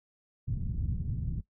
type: low-pass noise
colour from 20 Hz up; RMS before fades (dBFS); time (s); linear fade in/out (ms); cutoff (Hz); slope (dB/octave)
white; -33; 0.47-1.41; 10; 150; 24
effects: noise-tail reverb RT60 0.1 s tail -17 dB re dry